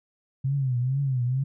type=tone with vibrato; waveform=sine; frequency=130.81 Hz; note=C3; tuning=in tune; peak=-22 dBFS; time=0.44-1.44 s; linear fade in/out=10 ms; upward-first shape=triangle; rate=2.2 Hz; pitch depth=150 cents each way; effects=none